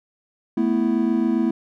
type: chord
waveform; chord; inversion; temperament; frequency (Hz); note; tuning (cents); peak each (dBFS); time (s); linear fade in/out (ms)
triangle; A suspended second; none; just; 220 / 247.5 / 330; A3 / B3 / E4; 0 / +4 / +2; -20; 0.57-1.51; 5
effects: none